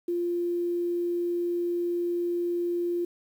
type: tone with quantisation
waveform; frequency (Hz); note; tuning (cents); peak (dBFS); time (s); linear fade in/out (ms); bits
sine; 347.9; F4; -7; -25; 0.08-3.05; 5; 9
effects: none